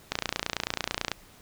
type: click train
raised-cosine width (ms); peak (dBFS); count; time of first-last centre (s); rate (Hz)
0.2; -9; 30; 0.12-1.117; 29.1
effects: pink hiss -54 dBFS RMS until 1.41 s